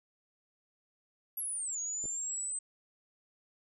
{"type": "linear two-way sweep", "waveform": "sine", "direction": "down then up", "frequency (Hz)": [11610, 6645, 8210], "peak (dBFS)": -34, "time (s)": [1.37, 2.59], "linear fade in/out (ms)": 5, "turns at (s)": 1.79}
{"type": "clicks", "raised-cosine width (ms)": 2, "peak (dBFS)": -35, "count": 2, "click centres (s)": [2.041, 2.056]}
{"effects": []}